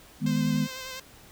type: chord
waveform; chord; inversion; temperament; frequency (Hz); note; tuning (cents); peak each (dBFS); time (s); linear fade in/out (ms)
sine; G# minor; second; equal; 155.56 / 207.7 / 246.9; D#3 / G#3 / B3; 0 / 0 / 0; -27; 0.2-0.68; 50
type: tone with vibrato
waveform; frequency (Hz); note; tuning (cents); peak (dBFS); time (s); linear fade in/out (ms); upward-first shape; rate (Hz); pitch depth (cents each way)
5% pulse; 520; C5; -11; -25; 0.26-1; 5; triangle; 10; 34
effects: pink hiss -52 dBFS RMS until 1.31 s